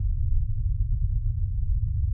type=low-pass noise; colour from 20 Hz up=pink; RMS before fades=-24 dBFS; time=0-2.13 s; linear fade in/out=5 ms; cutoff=120 Hz; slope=48 dB/octave; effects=none